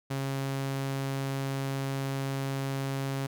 sawtooth tone, 136.2 Hz, C#3, 30 cents flat, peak -26 dBFS, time 0.1-3.27 s, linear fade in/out 10 ms, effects none

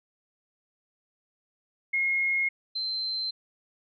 sine tone pair in turn, 2154 / 4105 Hz, C7 / C8, +50 / -34 cents, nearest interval major seventh, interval 1116 cents, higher second, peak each -23 / -28 dBFS, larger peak first, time 1.93-2.49 / 2.75-3.31 s, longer neither, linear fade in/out 10 ms, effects none

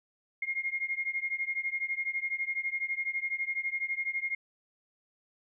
sine beating tone pair, 2133 / 2145 Hz, C7 / C7, +33 / +42 cents, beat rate 12 Hz, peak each -33 / -34 dBFS, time 0.42-4.35 s, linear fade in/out 5 ms, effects none

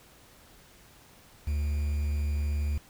triangle tone with quantisation, 73.42 Hz, D2, in tune, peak -24 dBFS, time 1.47-2.78 s, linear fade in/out 5 ms, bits 8, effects pink hiss -56 dBFS RMS until 2.89 s

